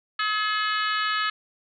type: harmonic tone with a mistuned harmonic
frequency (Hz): 426.3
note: G#4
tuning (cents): +45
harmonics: 3 / 4 / 5 / 6 / 7 / 8 / 9 / 10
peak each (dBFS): -26 / -28 / -35 / -36 / -33 / -38 / -38 / -36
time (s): 0.19-1.3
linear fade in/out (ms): 5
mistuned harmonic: 9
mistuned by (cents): -19
effects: none